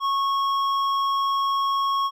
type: tone with hard clipping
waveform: sine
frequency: 1099 Hz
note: C#6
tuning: 15 cents flat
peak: -22 dBFS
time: 0-2.11 s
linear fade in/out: 50 ms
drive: 8 dB
effects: none